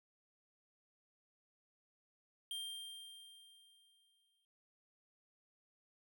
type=tone with exponential decay; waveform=square; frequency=3183 Hz; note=G7; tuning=26 cents sharp; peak=-40 dBFS; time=2.51-4.45 s; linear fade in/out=1 ms; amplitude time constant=420 ms; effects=noise-tail reverb RT60 0.1 s tail -25 dB re dry